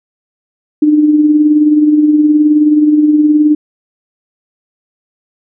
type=tone with tremolo; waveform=sine; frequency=301 Hz; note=D4; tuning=43 cents sharp; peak=-3 dBFS; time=0.82-3.55 s; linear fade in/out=5 ms; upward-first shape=sine; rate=19 Hz; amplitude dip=45%; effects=none